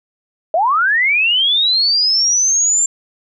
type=linear sweep; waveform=sine; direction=up; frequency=610 to 7360 Hz; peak=-11 dBFS; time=0.54-2.86 s; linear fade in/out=2 ms; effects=none